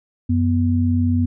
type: tone pair together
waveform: sine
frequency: 92.43 / 245.2 Hz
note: F#2 / B3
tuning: -1 / -12 cents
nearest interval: octave + perfect fourth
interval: 1689 cents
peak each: -17 / -18 dBFS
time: 0.29-1.26 s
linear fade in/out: 10 ms
effects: none